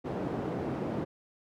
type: band-pass noise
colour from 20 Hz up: white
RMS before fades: -34 dBFS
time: 0.04-1.05 s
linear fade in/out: 20 ms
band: 120 to 420 Hz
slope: 12 dB/octave
effects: none